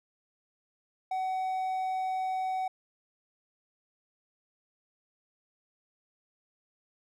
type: tone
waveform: triangle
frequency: 752 Hz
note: F#5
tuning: 28 cents sharp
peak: -27 dBFS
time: 1.11-2.68 s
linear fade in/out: 5 ms
effects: none

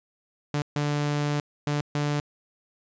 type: tone bursts at uneven times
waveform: sawtooth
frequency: 146.6 Hz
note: D3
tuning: 3 cents flat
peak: -20 dBFS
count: 4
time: 0.54-0.62 / 0.76-1.4 / 1.67-1.81 / 1.95-2.2 s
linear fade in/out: 2 ms
effects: resampled to 16000 Hz

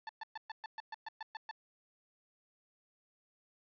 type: tone bursts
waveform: 30% pulse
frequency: 882 Hz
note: A5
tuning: 4 cents sharp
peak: -38 dBFS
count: 11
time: 0.07-1.512 s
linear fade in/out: 2 ms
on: 22 ms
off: 120 ms
effects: resampled to 11025 Hz + 12-bit

